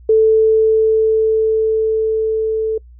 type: tone with level ramp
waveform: sine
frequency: 440 Hz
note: A4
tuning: in tune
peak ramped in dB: -7 to -15 dBFS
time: 0.09-2.78 s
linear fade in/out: 5 ms
effects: noise-tail reverb RT60 0.1 s tail -26 dB re dry + added 60 Hz sine -38 dBFS peak until 2.99 s